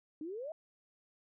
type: exponential sweep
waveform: sine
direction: up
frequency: 293.7 to 661 Hz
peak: -39 dBFS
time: 0.21-0.52 s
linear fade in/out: 2 ms
effects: none